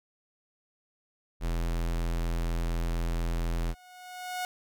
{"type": "tone", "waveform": "square", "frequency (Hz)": 42.11, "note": "E1", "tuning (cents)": 38, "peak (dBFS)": -28, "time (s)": [1.4, 3.75], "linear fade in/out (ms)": 50}
{"type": "tone with exponential growth", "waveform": "sawtooth", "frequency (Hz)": 729, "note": "F#5", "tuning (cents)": -26, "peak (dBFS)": -26, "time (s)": [3.34, 4.45], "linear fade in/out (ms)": 1, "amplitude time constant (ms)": 240}
{"effects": []}